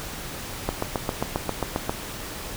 click train, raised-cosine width 1 ms, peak -9 dBFS, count 10, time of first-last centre 0.69-1.895 s, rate 7.47 Hz, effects pink hiss -35 dBFS RMS until 2.56 s

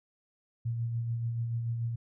sine tone with tremolo, 116.54 Hz, A#2, in tune, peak -28 dBFS, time 0.65-1.96 s, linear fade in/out 10 ms, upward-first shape sine, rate 6.9 Hz, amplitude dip 35%, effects none

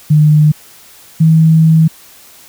sine tone pair in turn, 151.6 / 160.4 Hz, D#3 / E3, -45 / -47 cents, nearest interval minor second, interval 98 cents, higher second, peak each -4 dBFS, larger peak neither, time 0.1-0.52 / 1.2-1.88 s, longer second, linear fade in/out 10 ms, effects white hiss -40 dBFS RMS until 2.48 s

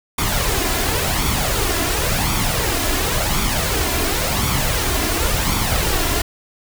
pink noise with flanger, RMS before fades -19 dBFS, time 0.18-6.22 s, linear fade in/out 5 ms, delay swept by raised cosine 0.87 to 2.97 ms, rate 0.93 Hz, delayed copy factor +0.55, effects none

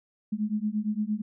sine beating tone pair, 207.7 / 216.4 Hz, G#3 / A3, 0 / -29 cents, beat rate 8.7 Hz, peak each -29 dBFS, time 0.32-1.22 s, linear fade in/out 10 ms, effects none

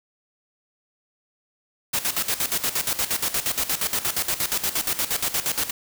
white noise with tremolo, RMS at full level -23 dBFS, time 1.93-5.71 s, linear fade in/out 10 ms, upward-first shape square, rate 8.5 Hz, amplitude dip 75%, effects none

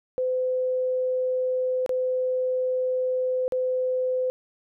sine tone with dropouts, 510 Hz, C5, 44 cents flat, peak -22 dBFS, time 0.18-4.3 s, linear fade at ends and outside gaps 0 ms, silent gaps 1.862-1.893 / 3.48-3.522 s, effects none

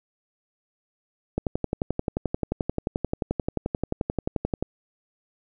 click train, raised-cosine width 2 ms, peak -11 dBFS, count 38, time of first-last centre 1.38-4.626 s, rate 11.4 Hz, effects none

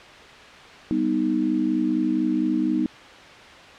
sine chord, G augmented, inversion none, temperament equal, 196 / 246.9 / 311.1 Hz, G3 / B3 / D#4, 0 / 0 / 0 cents, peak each -28 / -24 / -22 dBFS, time 0.91-2.86 s, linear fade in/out 0 ms, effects white hiss -43 dBFS RMS until 3.78 s + low-pass 3000 Hz 12 dB/octave

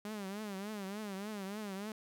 sawtooth tone with vibrato, 203 Hz, G#3, 39 cents flat, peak -36 dBFS, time 0.05-1.92 s, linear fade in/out 2 ms, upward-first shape triangle, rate 3.4 Hz, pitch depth 140 cents each way, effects none

